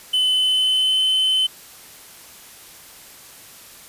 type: tone with pitch glide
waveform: triangle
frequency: 3026 to 3054 Hz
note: F#7 to G7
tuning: +38 to -46 cents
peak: -14 dBFS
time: 0.13-1.47 s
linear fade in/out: 10 ms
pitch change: +16 cents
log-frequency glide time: 0.29-1.06 s
effects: white hiss -43 dBFS RMS until 3.88 s + resampled to 32000 Hz